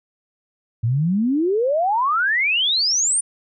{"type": "exponential sweep", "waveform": "sine", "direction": "up", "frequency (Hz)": [108.3, 9430], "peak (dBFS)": -16, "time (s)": [0.83, 3.21], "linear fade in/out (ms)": 10, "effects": []}